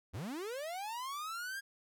45% pulse linear sweep, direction up, 70 to 1637 Hz, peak -39 dBFS, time 0.13-1.61 s, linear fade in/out 20 ms, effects none

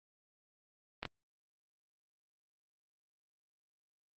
clicks, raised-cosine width 0.3 ms, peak -21 dBFS, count 2, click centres 1.03 / 1.053 s, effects Opus 24 kbps

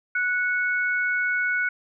sine tone pair together, 1475 / 2210 Hz, F#6 / C#7, -6 / -6 cents, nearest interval perfect fifth, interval 700 cents, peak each -22 / -28 dBFS, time 0.15-1.69 s, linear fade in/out 5 ms, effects none

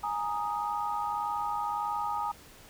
sine chord, Ab suspended second, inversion none, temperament equal, 830.6 / 932.3 / 1244.5 Hz, Ab5 / Bb5 / Eb6, 0 / 0 / 0 cents, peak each -33 / -34 / -34 dBFS, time 0.03-2.32 s, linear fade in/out 10 ms, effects pink hiss -53 dBFS RMS until 2.69 s

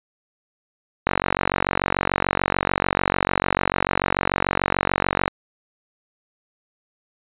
click train, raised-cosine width 0.5 ms, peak -3 dBFS, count 198, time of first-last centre 1.07-5.279 s, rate 46.8 Hz, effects resampled to 8000 Hz

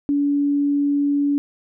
sine tone, 285.8 Hz, D4, 47 cents flat, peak -16 dBFS, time 0.09-1.38 s, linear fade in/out 0 ms, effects none

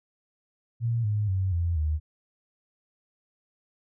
sine tone with pitch steps, 116.54 / 105.03 / 94.66 / 85.31 / 76.89 Hz, A#2 / G#2 / F#2 / F2 / D#2, 0 / +20 / +40 / -40 / -20 cents, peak -23 dBFS, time 0.8-2 s, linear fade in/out 50 ms, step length 240 ms, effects none

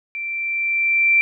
sine tone with level ramp, 2349 Hz, D7, in tune, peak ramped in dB -25 to -11 dBFS, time 0.15-1.21 s, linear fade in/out 0 ms, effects none

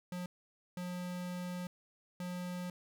square tone bursts at uneven times, 179.1 Hz, F3, 44 cents sharp, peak -39 dBFS, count 3, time 0.12-0.26 / 0.77-1.67 / 2.2-2.7 s, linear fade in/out 2 ms, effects none

